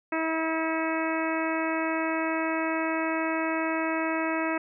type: harmonic tone with a mistuned harmonic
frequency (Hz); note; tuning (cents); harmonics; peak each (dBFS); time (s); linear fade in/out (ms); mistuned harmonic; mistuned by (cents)
322.3; E4; -39; 1 / 2 / 3 / 4 / 5 / 6 / 7 / 8; -29 / -32 / -34 / -35 / -36 / -37 / -37 / -38; 0.12-4.58; 5; 7; -30
effects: none